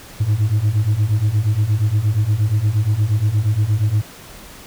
sine beating tone pair, 101.3 / 109.8 Hz, G#2 / A2, -43 / -3 cents, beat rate 8.5 Hz, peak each -16 / -14 dBFS, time 0.2-4.02 s, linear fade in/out 10 ms, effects tanh soft clip ceiling -11 dBFS + pink hiss -39 dBFS RMS until 4.66 s

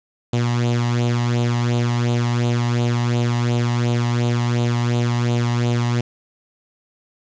sawtooth tone with flanger, 119.9 Hz, A#2, 49 cents sharp, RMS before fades -19 dBFS, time 0.33-6.01 s, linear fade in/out 5 ms, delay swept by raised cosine 0.27 to 1.05 ms, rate 2.8 Hz, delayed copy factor +0.65, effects resampled to 16000 Hz + 7-bit

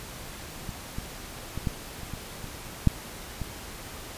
clicks, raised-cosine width 5 ms, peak -21 / -21 / -20 / -14 / -26 / -22 / -25 / -6 / -20 dBFS, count 9, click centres 0.692 / 0.985 / 1.576 / 1.672 / 2.033 / 2.137 / 2.443 / 2.873 / 3.417 s, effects pink hiss -41 dBFS RMS until 4.17 s + resampled to 32000 Hz

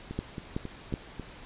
two click trains, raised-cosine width 3 ms, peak -17 / -23 dBFS, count 3 / 5, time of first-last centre 0.19-0.939 / 0.11-1.197 s, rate 2.67 / 3.68 Hz, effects pink hiss -48 dBFS RMS until 1.45 s + resampled to 8000 Hz

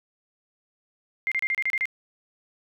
sine tone bursts, 2104 Hz, C7, 9 cents sharp, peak -22 dBFS, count 8, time 1.27-1.855 s, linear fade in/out 0 ms, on 46 ms, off 31 ms, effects none

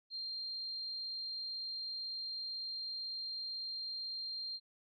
sine tone, 4186 Hz, C8, in tune, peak -39 dBFS, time 0.1-4.6 s, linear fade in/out 50 ms, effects none

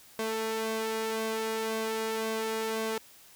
sawtooth tone with flanger, 221.7 Hz, A3, 13 cents sharp, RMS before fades -32 dBFS, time 0.19-2.98 s, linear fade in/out 2 ms, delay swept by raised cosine 1.9 to 2.42 ms, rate 1.9 Hz, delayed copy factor +0.7, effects white hiss -55 dBFS RMS until 3.35 s

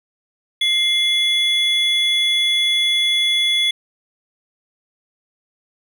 triangle tone pair together, 2102 / 3411 Hz, C7 / G#7, +7 / +46 cents, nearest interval minor sixth, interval 839 cents, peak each -20 / -14 dBFS, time 0.61-3.71 s, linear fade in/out 5 ms, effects none

